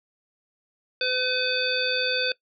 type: harmonic tone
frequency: 507 Hz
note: B4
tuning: 45 cents sharp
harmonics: 1 / 3 / 5 / 7 / 9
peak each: -29 / -29 / -29 / -29 / -29 dBFS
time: 1.01-2.32 s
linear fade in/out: 2 ms
effects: noise-tail reverb RT60 0.1 s tail -20 dB re dry